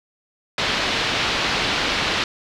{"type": "low-pass noise", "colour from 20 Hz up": "white", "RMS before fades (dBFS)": -22, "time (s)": [0.58, 2.24], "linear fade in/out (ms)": 2, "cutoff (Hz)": 4200, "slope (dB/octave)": 24, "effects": []}